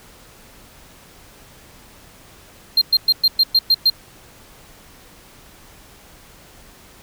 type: tone bursts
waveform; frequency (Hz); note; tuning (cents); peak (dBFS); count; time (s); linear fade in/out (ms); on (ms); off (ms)
triangle; 4186; C8; 0; -9; 8; 2.77-3.9; 5; 45; 110
effects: pink hiss -46 dBFS RMS until 7.02 s